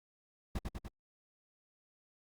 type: noise with echo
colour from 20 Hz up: brown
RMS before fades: -35 dBFS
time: 0.55-0.59 s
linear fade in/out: 5 ms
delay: 98 ms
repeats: 3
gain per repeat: -3 dB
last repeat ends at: 0.884 s
effects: Opus 48 kbps